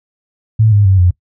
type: tone with pitch steps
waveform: sine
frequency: 110 / 102.63 / 95.76 / 89.35 Hz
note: A2 / G#2 / G2 / F2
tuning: 0 / -20 / -40 / +40 cents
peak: -6 dBFS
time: 0.59-1.11 s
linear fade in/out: 10 ms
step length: 130 ms
effects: noise-tail reverb RT60 0.1 s tail -21 dB re dry